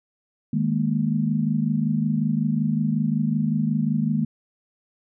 sine chord, D# suspended fourth, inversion none, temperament equal, 155.56 / 207.7 / 233.1 Hz, D#3 / G#3 / A#3, 0 / 0 / 0 cents, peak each -24 dBFS, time 0.53-4.25 s, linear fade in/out 5 ms, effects none

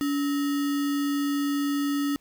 sine tone with sample-and-hold, 284.9 Hz, C#4, 48 cents sharp, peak -23 dBFS, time 0.01-2.16 s, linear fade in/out 0 ms, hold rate 1575 Hz, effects pink hiss -64 dBFS RMS until 2.2 s

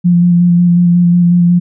sine tone with vibrato, 174.61 Hz, F3, in tune, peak -5 dBFS, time 0.04-1.6 s, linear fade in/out 20 ms, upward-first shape square, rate 5.5 Hz, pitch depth 15 cents each way, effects none

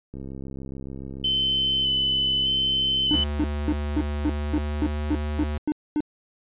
click train, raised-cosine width 3 ms, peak -24 dBFS, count 206, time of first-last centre 0.14-3.2 s, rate 67 Hz
sine tone with vibrato, 3040 Hz, F#7, 46 cents sharp, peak -20 dBFS, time 1.24-3.24 s, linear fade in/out 5 ms, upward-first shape square, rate 0.82 Hz, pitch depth 15 cents each way
triangle tone bursts, 301.3 Hz, D4, 44 cents sharp, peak -18 dBFS, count 11, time 3.11-6.005 s, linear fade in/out 0 ms, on 45 ms, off 240 ms
square tone with pitch glide, 73.42 to 74.66 Hz, D2 to D2, 0 to +29 cents, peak -26 dBFS, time 3.13-5.58 s, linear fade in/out 5 ms, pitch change +29 cents, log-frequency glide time 4.26-5 s
effects resampled to 8000 Hz

